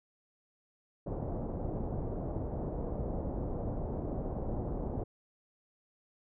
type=low-pass noise; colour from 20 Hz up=pink; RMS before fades=-36 dBFS; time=1.06-5.04 s; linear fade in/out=10 ms; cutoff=710 Hz; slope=24 dB/octave; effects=none